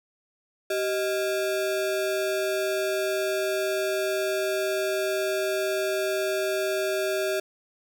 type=ring-modulated tone; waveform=square; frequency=506 Hz; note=B4; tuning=42 cents sharp; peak=-22 dBFS; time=0.7-7.4 s; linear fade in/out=5 ms; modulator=121 Hz; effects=9-bit